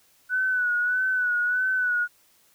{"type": "tone with vibrato", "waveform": "sine", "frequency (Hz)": 1485, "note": "F#6", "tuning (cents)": 6, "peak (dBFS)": -21, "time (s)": [0.29, 2.08], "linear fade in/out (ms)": 50, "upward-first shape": "sine", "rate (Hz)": 1.6, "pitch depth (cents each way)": 46, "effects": ["white hiss -61 dBFS RMS until 2.54 s"]}